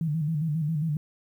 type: tone with vibrato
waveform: sine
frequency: 155.56 Hz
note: D#3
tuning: in tune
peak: -24 dBFS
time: 0.01-0.97 s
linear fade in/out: 2 ms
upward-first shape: square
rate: 7.4 Hz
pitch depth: 83 cents each way
effects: 10-bit